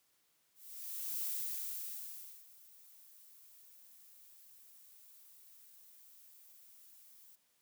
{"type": "noise with ADSR envelope", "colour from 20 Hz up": "violet", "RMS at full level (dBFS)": -38, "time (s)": [0.54, 7.36], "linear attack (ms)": 700, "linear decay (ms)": 1200, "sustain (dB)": -22, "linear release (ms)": 13, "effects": ["white hiss -75 dBFS RMS until 7.61 s", "high-pass 80 Hz 12 dB/octave"]}